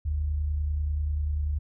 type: tone pair together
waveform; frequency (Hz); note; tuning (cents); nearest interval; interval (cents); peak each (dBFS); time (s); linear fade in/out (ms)
sine; 44.42 / 74.7; F1 / D2; +30 / +30; major sixth; 900; -35 / -25; 0.05-1.59; 10
effects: none